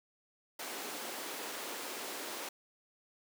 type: high-pass noise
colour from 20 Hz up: pink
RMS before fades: -42 dBFS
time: 0.59-2.49 s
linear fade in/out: 5 ms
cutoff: 290 Hz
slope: 24 dB/octave
effects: none